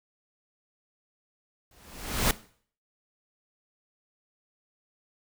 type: noise with exponential growth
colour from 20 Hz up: pink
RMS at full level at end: -21 dBFS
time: 1.71-2.31 s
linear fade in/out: 2 ms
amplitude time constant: 130 ms
effects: noise-tail reverb RT60 0.5 s tail -18 dB re dry